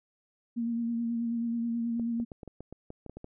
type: tone with vibrato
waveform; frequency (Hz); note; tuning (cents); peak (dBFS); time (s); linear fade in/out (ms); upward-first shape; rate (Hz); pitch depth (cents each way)
sine; 233.1; A#3; 0; -28; 0.56-2.25; 20; sine; 9.3; 25
type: clicks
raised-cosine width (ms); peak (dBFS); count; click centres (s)
2; -29; 12; 1.997 / 2.2 / 2.318 / 2.432 / 2.477 / 2.606 / 2.726 / 2.904 / 3.063 / 3.096 / 3.17 / 3.244
effects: none